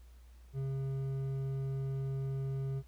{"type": "tone with hard clipping", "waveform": "triangle", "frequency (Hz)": 135.2, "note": "C#3", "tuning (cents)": -43, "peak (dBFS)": -35, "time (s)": [0.53, 2.83], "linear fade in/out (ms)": 50, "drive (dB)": 10, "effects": ["added 60 Hz sine -53 dBFS peak until 2.87 s", "pink hiss -69 dBFS RMS until 2.87 s"]}